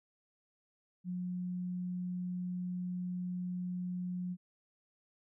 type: tone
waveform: sine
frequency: 180 Hz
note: F#3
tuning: 47 cents flat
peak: -35 dBFS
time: 1.04-4.37 s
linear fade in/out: 50 ms
effects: none